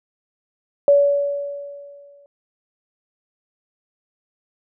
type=tone with exponential decay; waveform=sine; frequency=569 Hz; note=C#5; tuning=45 cents sharp; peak=-8 dBFS; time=0.88-2.26 s; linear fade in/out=1 ms; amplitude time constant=300 ms; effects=none